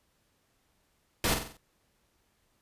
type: noise with echo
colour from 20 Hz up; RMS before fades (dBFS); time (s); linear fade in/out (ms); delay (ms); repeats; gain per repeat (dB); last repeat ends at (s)
pink; -27; 1.24-1.34; 2; 46; 5; -6; 1.57
effects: pink hiss -72 dBFS RMS until 2.61 s + resampled to 32000 Hz